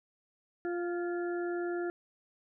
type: harmonic tone with a mistuned harmonic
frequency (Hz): 349.2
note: F4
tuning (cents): 0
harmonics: 1 / 2 / 4 / 5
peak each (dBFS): -32 / -42 / -44 / -47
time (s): 0.65-1.9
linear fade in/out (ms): 0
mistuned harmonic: 5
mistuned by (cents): -26
effects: none